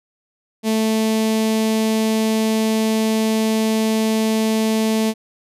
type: tone with notch filter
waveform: sawtooth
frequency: 220 Hz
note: A3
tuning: in tune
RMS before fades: -18 dBFS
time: 0.63-5.14 s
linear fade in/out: 50 ms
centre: 1400 Hz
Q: 1.1
effects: resampled to 32000 Hz